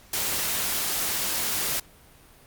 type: noise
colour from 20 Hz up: white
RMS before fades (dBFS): -27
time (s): 0.13-1.8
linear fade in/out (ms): 5
effects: pink hiss -53 dBFS RMS until 2.46 s + Opus 48 kbps